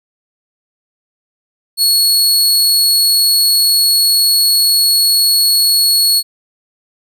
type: tone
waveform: sawtooth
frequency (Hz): 4357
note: C#8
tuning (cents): -31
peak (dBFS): -6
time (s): 1.77-6.23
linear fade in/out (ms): 50
effects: none